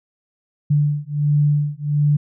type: beating tone pair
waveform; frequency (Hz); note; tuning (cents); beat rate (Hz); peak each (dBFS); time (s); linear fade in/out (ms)
sine; 146.3 / 147.7; D3 / D3; -6 / +10; 1.4; -18; 0.7-2.17; 10
effects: none